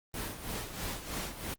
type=noise with tremolo; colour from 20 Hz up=pink; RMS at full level=-36 dBFS; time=0.14-1.54 s; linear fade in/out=2 ms; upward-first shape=sine; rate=3.1 Hz; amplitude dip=65%; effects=Opus 24 kbps